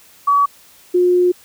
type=tone pair in turn; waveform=sine; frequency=1137 / 358.1 Hz; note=C#6 / F4; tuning=+44 / +43 cents; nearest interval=octave + minor sixth; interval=2001 cents; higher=first; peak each=-10 dBFS; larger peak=neither; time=0.27-0.46 / 0.94-1.32 s; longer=second; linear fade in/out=10 ms; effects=white hiss -47 dBFS RMS until 1.44 s